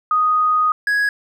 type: tone pair in turn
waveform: sine / triangle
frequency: 1244.5 / 1664.7 Hz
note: D#6 / G#6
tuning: 0 / +4 cents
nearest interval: perfect fourth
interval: 504 cents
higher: second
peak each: -13 dBFS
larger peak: neither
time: 0.11-0.72 / 0.87-1.09 s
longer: first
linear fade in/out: 2 ms
effects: none